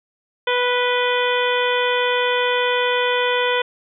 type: harmonic tone with a mistuned harmonic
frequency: 492.6 Hz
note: B4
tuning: 5 cents flat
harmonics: 1 / 2 / 3 / 4 / 5 / 6 / 7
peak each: -20 / -23 / -25 / -26 / -27 / -28 / -28 dBFS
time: 0.47-3.62 s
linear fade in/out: 5 ms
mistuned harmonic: 6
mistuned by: +67 cents
effects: none